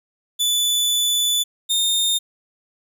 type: tone pair in turn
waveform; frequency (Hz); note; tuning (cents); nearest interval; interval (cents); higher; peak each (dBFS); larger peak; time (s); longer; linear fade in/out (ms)
sawtooth; 3482 / 3650; A7 / A#7; -19 / -37; minor second; 82; second; -14; neither; 0.39-1.44 / 1.69-2.19; first; 20
effects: none